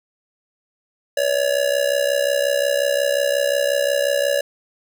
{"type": "tone with amplitude modulation", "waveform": "square", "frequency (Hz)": 567, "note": "C#5", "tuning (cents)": 39, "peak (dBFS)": -14, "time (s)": [1.17, 4.41], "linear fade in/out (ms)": 5, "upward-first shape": "sine", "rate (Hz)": 65.6, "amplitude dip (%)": 80, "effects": ["9-bit"]}